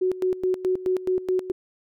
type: tone with tremolo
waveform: sine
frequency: 370 Hz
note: F#4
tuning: in tune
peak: -19 dBFS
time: 0.01-1.52 s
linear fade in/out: 10 ms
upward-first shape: square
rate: 4.7 Hz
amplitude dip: 80%
effects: none